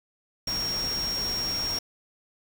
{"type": "tone in noise", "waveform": "sine", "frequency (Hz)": 5570, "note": "F8", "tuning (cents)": -5, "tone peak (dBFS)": -27, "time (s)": [0.47, 1.79], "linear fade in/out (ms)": 5, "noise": "pink", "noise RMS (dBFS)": -36, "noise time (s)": [0.47, 1.79], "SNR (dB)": 6, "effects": []}